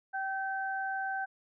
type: tone pair together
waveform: sine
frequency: 773 / 1546 Hz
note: G5 / G6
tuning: -24 / -24 cents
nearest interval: octave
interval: 1200 cents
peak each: -34 / -35 dBFS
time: 0.13-1.26 s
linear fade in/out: 20 ms
effects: none